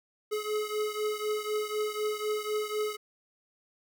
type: beating tone pair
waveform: square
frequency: 423.6 / 427.6 Hz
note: G#4 / A4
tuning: +34 / -49 cents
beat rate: 4 Hz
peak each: -32 / -35 dBFS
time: 0.31-2.97 s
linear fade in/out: 20 ms
effects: none